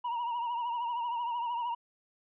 triangle tone with vibrato, 950 Hz, A#5, 33 cents sharp, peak -29 dBFS, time 0.04-1.75 s, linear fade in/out 10 ms, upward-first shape triangle, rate 13 Hz, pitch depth 72 cents each way, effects resampled to 8000 Hz

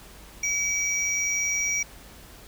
triangle tone pair together, 2284 / 5755 Hz, D7 / F#8, -49 / -49 cents, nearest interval octave + major third, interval 1600 cents, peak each -25 dBFS, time 0.43-1.83 s, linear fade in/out 5 ms, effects added 50 Hz sine -50 dBFS peak until 2.47 s + pink hiss -48 dBFS RMS until 2.47 s

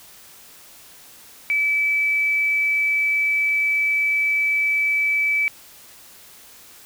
sine tone pair in turn, 2304 / 2304 Hz, D7 / D7, -34 / -34 cents, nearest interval unison, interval 0 cents, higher neither, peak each -17 / -17 dBFS, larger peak neither, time 1.5-3.49 / 3.49-5.48 s, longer neither, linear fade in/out 0 ms, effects white hiss -46 dBFS RMS until 6.85 s

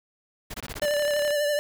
pink noise bursts, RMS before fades -35 dBFS, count 6, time 0.5-0.857 s, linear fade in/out 10 ms, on 42 ms, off 21 ms
click train, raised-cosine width 0.3 ms, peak -21 dBFS, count 27, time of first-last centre 0.57-1.307 s, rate 35.3 Hz
square tone with vibrato, 587.3 Hz, D5, in tune, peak -23 dBFS, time 0.82-1.59 s, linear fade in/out 0 ms, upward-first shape triangle, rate 12 Hz, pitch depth 38 cents each way
effects none

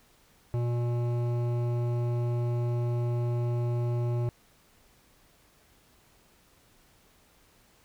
sine tone with hard clipping, 120 Hz, B2, 49 cents flat, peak -28 dBFS, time 0.54-4.29 s, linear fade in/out 0 ms, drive 13 dB, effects pink hiss -62 dBFS RMS until 7.84 s

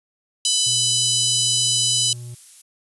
harmonic tone, 997 Hz, B5, 16 cents sharp, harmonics 3 / 4 / 5 / 6 / 7 / 8 / 9 / 10, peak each -23 / -24 / -25 / -26 / -26 / -27 / -28 / -28 dBFS, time 0.45-2.13 s, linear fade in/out 2 ms
triangle tone with vibrato, 120.7 Hz, B2, 39 cents flat, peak -30 dBFS, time 0.66-2.35 s, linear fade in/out 10 ms, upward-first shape triangle, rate 15 Hz, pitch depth 10 cents each way
violet noise, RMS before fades -39 dBFS, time 1.03-2.62 s, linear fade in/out 10 ms
effects resampled to 24000 Hz

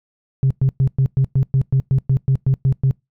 sine tone bursts, 133.6 Hz, C3, 36 cents sharp, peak -10 dBFS, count 14, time 0.43-2.91 s, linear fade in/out 0 ms, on 75 ms, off 110 ms, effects noise-tail reverb RT60 0.2 s tail -26 dB re dry + tanh soft clip ceiling -9 dBFS

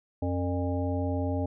harmonic tone with a mistuned harmonic, 90.2 Hz, F#2, 44 cents flat, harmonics 1 / 3 / 5 / 7 / 9, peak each -29 / -31 / -38 / -35 / -39 dBFS, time 0.22-1.46 s, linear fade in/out 5 ms, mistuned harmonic 7, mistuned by -82 cents, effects none

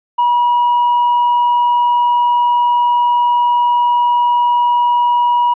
triangle tone with tanh clipping, 965 Hz, B5, 40 cents flat, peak -10 dBFS, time 0.18-5.54 s, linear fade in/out 10 ms, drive 6 dB, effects resampled to 8000 Hz

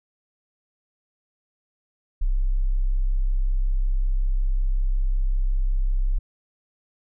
sine tone, 32.7 Hz, C1, in tune, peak -18 dBFS, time 2.21-6.19 s, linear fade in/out 10 ms, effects none

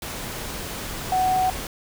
sine tone in noise, 745 Hz, F#5, 12 cents sharp, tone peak -18 dBFS, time 1.12-1.5 s, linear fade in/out 2 ms, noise pink, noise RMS -32 dBFS, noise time 0.02-1.67 s, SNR +11 dB, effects none

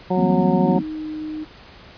harmonic tone, 183.3 Hz, F#3, 16 cents flat, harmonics 1 / 2 / 3 / 4 / 5, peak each -20 / -23 / -25 / -26 / -27 dBFS, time 0.1-0.79 s, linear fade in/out 10 ms
sine chord, C dominant seventh, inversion first, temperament just, 163.52 / 196.22 / 235.5 / 261.6 Hz, E3 / G3 / Bb3 / C4, -14 / +2 / +18 / 0 cents, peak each -23 dBFS, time 0.15-0.83 s, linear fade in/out 50 ms
sine tone with pitch glide, 311.1 to 309.1 Hz, D#4 to D#4, 0 to -11 cents, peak -26 dBFS, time 0.64-1.45 s, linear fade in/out 20 ms, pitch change -11 cents, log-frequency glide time 0.97-1.03 s
effects pink hiss -44 dBFS RMS until 1.97 s + resampled to 11025 Hz

